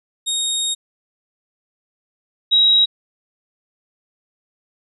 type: tone pair in turn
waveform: 25% pulse / sine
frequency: 3729 / 3834 Hz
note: A#7 / A#7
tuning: 0 / +48 cents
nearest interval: unison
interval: 48 cents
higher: second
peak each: -15 / -10 dBFS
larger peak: second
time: 0.26-0.75 / 2.51-2.86 s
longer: first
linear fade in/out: 20 ms
effects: resampled to 32000 Hz